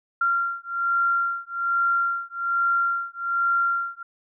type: beating tone pair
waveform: sine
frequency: 1380 / 1381.2 Hz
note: F6 / F6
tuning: -21 / -20 cents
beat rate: 1.2 Hz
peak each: -24 dBFS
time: 0.21-4.03 s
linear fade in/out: 5 ms
effects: none